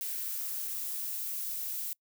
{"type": "noise with high-pass filter sweep", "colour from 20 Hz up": "violet", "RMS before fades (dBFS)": -36, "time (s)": [0.01, 1.93], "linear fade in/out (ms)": 0, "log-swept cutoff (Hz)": [1800, 250], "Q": 1.9, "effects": ["noise-tail reverb RT60 0.1 s tail -26 dB re dry"]}